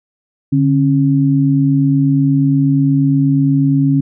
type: tone pair together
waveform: sine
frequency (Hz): 144.62 / 273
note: D3 / C#4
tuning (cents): -26 / -26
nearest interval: major seventh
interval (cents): 1100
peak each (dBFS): -12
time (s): 0.52-4.01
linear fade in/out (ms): 10
effects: none